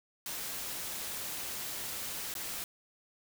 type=noise with dropouts; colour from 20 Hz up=white; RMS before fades=-39 dBFS; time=0.26-2.64 s; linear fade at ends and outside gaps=1 ms; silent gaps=2.34-2.352 s; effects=none